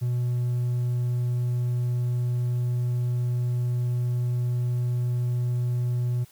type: tone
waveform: triangle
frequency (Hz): 122.4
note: B2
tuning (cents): -15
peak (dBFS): -20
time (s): 0.01-6.25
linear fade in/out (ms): 20
effects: tanh soft clip ceiling -16 dBFS + white hiss -56 dBFS RMS until 6.31 s